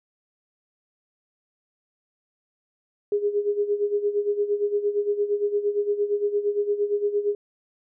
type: tone with tremolo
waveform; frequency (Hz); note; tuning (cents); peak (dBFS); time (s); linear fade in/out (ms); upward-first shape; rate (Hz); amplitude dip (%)
sine; 411.1; G#4; -18; -18; 3.12-7.35; 2; sine; 8.7; 75
effects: none